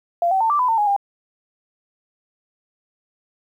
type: tone with pitch steps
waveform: sine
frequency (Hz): 689 / 766 / 897 / 1172 / 1001 / 904 / 832 / 802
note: F5 / G5 / A5 / D6 / B5 / A5 / G#5 / G5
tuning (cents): -24 / -40 / +33 / -4 / +23 / +47 / +3 / +39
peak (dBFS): -15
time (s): 0.22-0.964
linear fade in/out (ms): 2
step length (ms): 93
effects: 9-bit